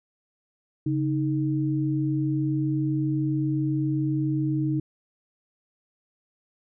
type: tone pair together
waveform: sine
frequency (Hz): 138.58 / 311.1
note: C#3 / D#4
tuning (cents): 0 / 0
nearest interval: octave + major second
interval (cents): 1400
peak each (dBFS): -25 / -25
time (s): 0.86-4.8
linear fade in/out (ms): 5
effects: none